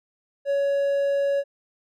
triangle tone, 560 Hz, C#5, 18 cents sharp, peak -18 dBFS, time 0.45-1.44 s, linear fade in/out 50 ms, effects none

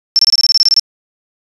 sine tone bursts, 5390 Hz, E8, 38 cents sharp, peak -5 dBFS, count 12, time 0.16-0.795 s, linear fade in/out 0 ms, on 30 ms, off 25 ms, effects resampled to 24000 Hz

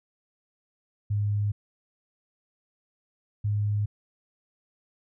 sine tone pair in turn, 103.2 / 103.86 Hz, G#2 / G#2, -10 / +1 cents, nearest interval unison, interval 11 cents, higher second, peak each -23 dBFS, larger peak neither, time 1.1-1.52 / 3.44-3.86 s, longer neither, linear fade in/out 10 ms, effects none

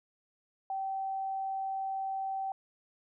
sine tone, 773 Hz, G5, 24 cents flat, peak -32 dBFS, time 0.7-2.52 s, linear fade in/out 2 ms, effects none

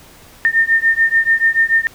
sine beating tone pair, 1812 / 1818.9 Hz, A#6 / A#6, -50 / -43 cents, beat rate 6.9 Hz, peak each -14 dBFS, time 0.45-1.87 s, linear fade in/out 0 ms, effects pink hiss -43 dBFS RMS until 1.94 s

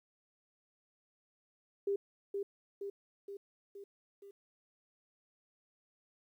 sine tone with echo, 399.1 Hz, G4, 31 cents sharp, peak -30 dBFS, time 1.87-1.96 s, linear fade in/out 5 ms, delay 470 ms, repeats 5, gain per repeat -4 dB, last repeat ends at 4.31 s, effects 12-bit

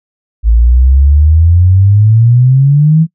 sine exponential sweep, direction up, 53.9 to 164.81 Hz, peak -3 dBFS, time 0.43-3.07 s, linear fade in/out 50 ms, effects noise-tail reverb RT60 0.1 s tail -23 dB re dry

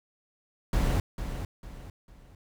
brown noise with echo, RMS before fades -25 dBFS, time 0.73-1 s, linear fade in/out 2 ms, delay 450 ms, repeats 3, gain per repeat -9 dB, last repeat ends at 2.35 s, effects none

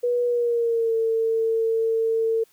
sine tone with pitch glide, 485.7 to 450.6 Hz, B4 to A4, -29 to +41 cents, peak -19 dBFS, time 0.03-2.44 s, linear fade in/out 10 ms, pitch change -130 cents, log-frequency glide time 0.25-0.96 s, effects white hiss -60 dBFS RMS until 2.52 s

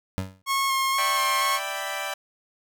25% pulse tone with exponential decay, 94.6 Hz, F#2, 39 cents sharp, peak -19 dBFS, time 0.18-0.42 s, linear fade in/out 0 ms, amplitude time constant 51 ms
sawtooth tone with vibrato, 1083 Hz, C#6, 41 cents flat, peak -18 dBFS, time 0.46-1.6 s, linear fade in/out 50 ms, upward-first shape square, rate 2.1 Hz, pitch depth 14 cents each way
15% pulse chord, E minor seventh, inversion third, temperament equal, 587.3 / 659.3 / 784 / 987.8 Hz, D5 / E5 / G5 / B5, 0 / 0 / 0 / 0 cents, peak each -27 / -30 / -26 / -30 dBFS, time 0.98-2.14 s, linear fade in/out 5 ms
effects none

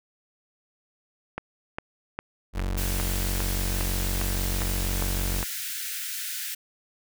click train, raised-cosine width 0.5 ms, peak -15 dBFS, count 11, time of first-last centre 1.38-5.429 s, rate 2.47 Hz
35% pulse tone, 46.25 Hz, F#1, in tune, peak -24 dBFS, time 2.53-5.45 s, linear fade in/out 50 ms
white high-pass noise, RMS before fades -33 dBFS, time 2.77-6.55 s, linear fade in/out 10 ms, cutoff 1400 Hz, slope 96 dB/octave
effects none

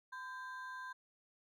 triangle ring-modulated tone, 1300 Hz, E6, 24 cents flat, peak -39 dBFS, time 0.12-0.93 s, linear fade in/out 10 ms, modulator 282 Hz, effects none

